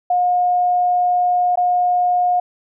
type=tone with dropouts; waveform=sine; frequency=717 Hz; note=F5; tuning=45 cents sharp; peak=-13 dBFS; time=0.1-2.4 s; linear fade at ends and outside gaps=5 ms; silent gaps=1.557-1.573 s; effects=none